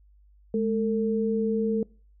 sine tone pair together, 211.9 / 450.4 Hz, G#3 / A4, +35 / +40 cents, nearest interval octave + minor second, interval 1305 cents, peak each -25 dBFS, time 0.54-1.83 s, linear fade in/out 2 ms, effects noise-tail reverb RT60 0.4 s tail -24 dB re dry + added 50 Hz sine -54 dBFS peak until 2.2 s

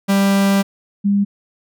45% pulse / sine tone pair in turn, 197.1 / 201.1 Hz, G3 / G3, +10 / +44 cents, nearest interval unison, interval 34 cents, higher second, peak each -12 dBFS, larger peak neither, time 0.08-0.63 / 1.04-1.25 s, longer first, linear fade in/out 20 ms, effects none

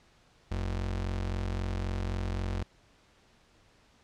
square ring-modulated tone, 69.3 Hz, C#2, in tune, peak -28 dBFS, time 0.51-2.63 s, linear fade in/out 5 ms, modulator 21.9 Hz, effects pink hiss -63 dBFS RMS until 4.03 s + low-pass 6000 Hz 12 dB/octave

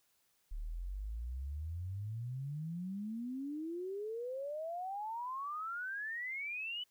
sine exponential sweep, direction up, 35.51 to 3012 Hz, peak -38 dBFS, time 0.51-6.84 s, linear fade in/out 10 ms, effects white hiss -75 dBFS RMS until 6.9 s

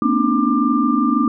sine tone cluster, 227.1 / 248.8 / 275.7 / 301.9 / 1191 Hz, A#3 / B3 / C#4 / D4 / D6, -45 / +13 / -9 / +48 / +24 cents, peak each -20 dBFS, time 0.02-1.28 s, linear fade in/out 2 ms, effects none

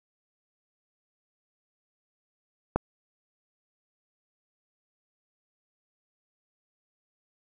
click, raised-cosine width 1 ms, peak -9 dBFS, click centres 2.76 s, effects none

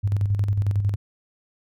sine tone with tremolo, 100.9 Hz, G#2, 49 cents flat, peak -17 dBFS, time 0.03-0.96 s, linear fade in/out 20 ms, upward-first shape square, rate 11 Hz, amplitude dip 50%, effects none

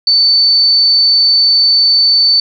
sine tone, 4523 Hz, C#8, 34 cents sharp, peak -6 dBFS, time 0.07-2.4 s, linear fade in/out 2 ms, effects none

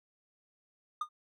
triangle tone with exponential decay, 1219 Hz, D#6, 36 cents flat, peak -26 dBFS, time 1.01-1.09 s, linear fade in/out 5 ms, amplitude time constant 17 ms, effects none

